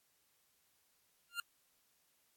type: tone with exponential growth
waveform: 25% pulse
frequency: 1396.9 Hz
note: F6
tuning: in tune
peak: -30 dBFS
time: 1.29-1.4 s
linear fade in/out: 2 ms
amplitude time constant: 22 ms
effects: white hiss -75 dBFS RMS until 2.36 s + AAC 64 kbps